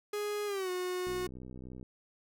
45% pulse tone with pitch glide, 415.3 to 363.6 Hz, G#4 to F#4, 0 to -30 cents, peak -33 dBFS, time 0.13-1.27 s, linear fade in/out 5 ms, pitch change -230 cents, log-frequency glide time 0.46-0.7 s
click train, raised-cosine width 3 ms, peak -34 dBFS, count 49, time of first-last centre 1.07-1.828 s, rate 63.3 Hz
effects none

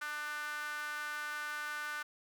sawtooth tone with high-pass filter, 298.1 Hz, D4, 26 cents sharp, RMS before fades -40 dBFS, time 0.01-2.03 s, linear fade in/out 10 ms, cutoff 1400 Hz, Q 5.5, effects none

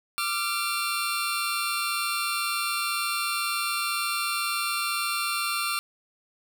20% pulse tone cluster, 1180 / 1371 / 4347 Hz, D6 / F6 / C#8, +8 / -32 / -35 cents, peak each -25 / -24 / -28 dBFS, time 0.18-5.79 s, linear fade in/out 0 ms, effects none

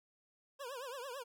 25% pulse tone with vibrato, 518 Hz, C5, 17 cents flat, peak -39 dBFS, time 0.59-1.24 s, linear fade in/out 20 ms, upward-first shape triangle, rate 9 Hz, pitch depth 200 cents each way, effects none

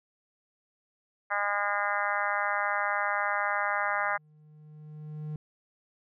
harmonic tone, 203.7 Hz, G#3, 33 cents flat, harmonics 3 / 4 / 5 / 6 / 7 / 8 / 9 / 10, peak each -36 / -33 / -36 / -33 / -34 / -34 / -36 / -37 dBFS, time 1.3-4.18 s, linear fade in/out 20 ms
triangle tone with exponential growth, 152.4 Hz, D#3, 36 cents flat, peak -30 dBFS, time 3.61-5.36 s, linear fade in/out 2 ms, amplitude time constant 380 ms
effects none

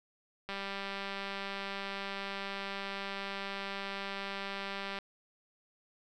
click train, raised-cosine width 0.3 ms, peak -23 dBFS, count 887, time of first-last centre 0.49-4.987 s, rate 197 Hz, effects none

